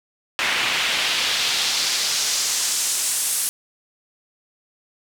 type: noise with band-pass filter sweep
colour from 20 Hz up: pink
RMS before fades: -22 dBFS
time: 0.39-3.49 s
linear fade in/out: 0 ms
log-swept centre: 2300 to 10000 Hz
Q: 1.4
effects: none